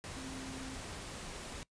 sine tone in noise, 263.4 Hz, C4, 12 cents sharp, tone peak -45 dBFS, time 0.16-0.75 s, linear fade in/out 0 ms, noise pink, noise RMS -45 dBFS, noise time 0.04-1.63 s, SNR -3 dB, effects noise-tail reverb RT60 0.1 s tail -21 dB re dry + resampled to 22050 Hz

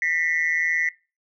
sine tone with amplitude modulation, 1974 Hz, B6, 1 cent flat, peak -15 dBFS, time 0.02-0.89 s, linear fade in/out 2 ms, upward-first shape sine, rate 162 Hz, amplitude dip 100%, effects noise-tail reverb RT60 0.3 s tail -20 dB re dry + tanh soft clip ceiling -13 dBFS

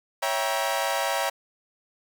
sawtooth chord, C# diminished seventh, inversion none, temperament equal with one note detuned, 554.4 / 659.3 / 784 / 948.6 Hz, C#5 / E5 / G5 / Bb5, 0 / 0 / 0 / +30 cents, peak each -26 dBFS, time 0.22-1.3 s, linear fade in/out 10 ms, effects 8-bit

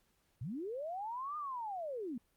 sine linear two-way sweep, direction up then down, 99.6 to 1230 to 217 Hz, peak -38 dBFS, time 0.41-2.18 s, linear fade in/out 5 ms, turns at 1.37 s, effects pink hiss -75 dBFS RMS until 2.36 s + Opus 48 kbps

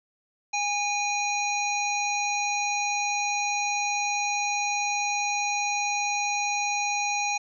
harmonic tone with a mistuned harmonic, 820 Hz, G#5, 22 cents flat, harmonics 1 / 3 / 5 / 7 / 8, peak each -28 / -28 / -36 / -36 / -35 dBFS, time 0.53-7.38 s, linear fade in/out 10 ms, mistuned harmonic 5, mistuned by -19 cents, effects none

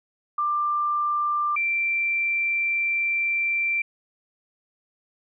sine tone pair in turn, 1187 / 2352 Hz, D6 / D7, +18 / +2 cents, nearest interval octave, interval 1184 cents, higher second, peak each -21 dBFS, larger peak neither, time 0.38-1.56 / 1.56-3.82 s, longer second, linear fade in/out 5 ms, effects none

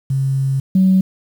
sine tone pair in turn, 135 / 188.4 Hz, C#3 / F#3, -45 / +32 cents, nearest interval tritone, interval 577 cents, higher second, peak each -14 / -8 dBFS, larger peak second, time 0.1-0.6 / 0.75-1.01 s, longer first, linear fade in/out 5 ms, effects tanh soft clip ceiling -4 dBFS + 7-bit

